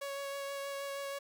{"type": "tone with vibrato", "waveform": "sawtooth", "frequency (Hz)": 557, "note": "C#5", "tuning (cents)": 8, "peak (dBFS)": -34, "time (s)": [0.01, 1.19], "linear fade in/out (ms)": 10, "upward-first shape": "sine", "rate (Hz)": 6.3, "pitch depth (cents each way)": 11, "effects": ["11-bit"]}